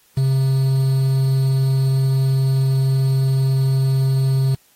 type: tone with quantisation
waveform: triangle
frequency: 133.7 Hz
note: C3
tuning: 38 cents sharp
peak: -12 dBFS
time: 0.17-4.55 s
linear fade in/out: 5 ms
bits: 6
effects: white hiss -56 dBFS RMS until 4.75 s + AAC 48 kbps